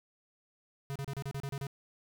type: tone bursts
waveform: square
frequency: 138.59 Hz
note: C#3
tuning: in tune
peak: -36 dBFS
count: 9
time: 0.9-1.668 s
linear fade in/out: 0 ms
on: 56 ms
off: 33 ms
effects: none